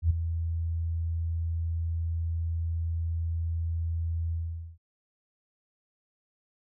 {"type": "tone with ADSR envelope", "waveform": "sine", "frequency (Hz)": 82.9, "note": "E2", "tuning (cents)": 10, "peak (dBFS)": -17, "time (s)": [0.02, 4.78], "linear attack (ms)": 84, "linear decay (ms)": 6, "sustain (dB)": -10, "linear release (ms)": 460, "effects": []}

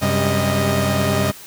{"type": "tone cluster", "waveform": "sawtooth", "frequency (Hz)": [95, 133.8, 199.6, 622], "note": ["F#2", "C3", "G3", "D#5"], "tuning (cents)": [46, 39, 32, -1], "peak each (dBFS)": -18, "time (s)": [0.01, 1.32], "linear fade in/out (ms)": 20, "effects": ["white hiss -39 dBFS RMS until 1.46 s"]}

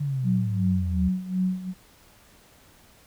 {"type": "exponential sweep", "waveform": "sine", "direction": "down", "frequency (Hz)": [147.5, 75.1], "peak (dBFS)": -24, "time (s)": [0, 1.09], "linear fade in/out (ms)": 10}
{"type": "tone with tremolo", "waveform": "sine", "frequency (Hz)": 185, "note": "F#3", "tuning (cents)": 0, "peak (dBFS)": -20, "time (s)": [0.23, 1.74], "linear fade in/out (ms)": 50, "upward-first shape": "sine", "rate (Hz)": 2.7, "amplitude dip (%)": 80}
{"effects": ["pink hiss -55 dBFS RMS until 3.06 s"]}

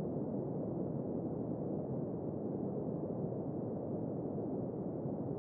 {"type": "band-pass noise", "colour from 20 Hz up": "pink", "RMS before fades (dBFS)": -39, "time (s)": [0, 5.38], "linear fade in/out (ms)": 0, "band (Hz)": [130, 560], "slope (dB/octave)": 24, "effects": []}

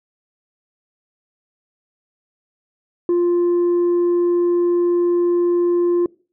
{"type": "tone", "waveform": "sine", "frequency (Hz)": 349.2, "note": "F4", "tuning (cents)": 0, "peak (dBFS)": -11, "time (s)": [3.09, 6.06], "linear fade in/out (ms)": 2, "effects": ["noise-tail reverb RT60 0.4 s tail -25 dB re dry", "tanh soft clip ceiling -13 dBFS"]}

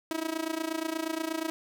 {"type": "tone with amplitude modulation", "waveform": "sawtooth", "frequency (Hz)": 321.8, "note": "E4", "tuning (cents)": -42, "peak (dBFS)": -23, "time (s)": [0.11, 1.5], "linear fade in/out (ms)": 0, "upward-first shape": "sine", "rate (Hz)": 28.4, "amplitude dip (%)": 85, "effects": []}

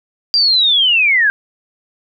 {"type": "linear sweep", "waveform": "sine", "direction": "down", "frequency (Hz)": [4785, 1568], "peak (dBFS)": -9, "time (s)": [0.34, 1.3], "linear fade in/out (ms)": 0, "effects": []}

